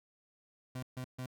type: tone bursts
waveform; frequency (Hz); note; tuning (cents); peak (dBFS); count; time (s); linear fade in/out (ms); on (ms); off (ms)
30% pulse; 127.6; C3; -43; -36; 3; 0.75-1.261; 5; 77; 140
effects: none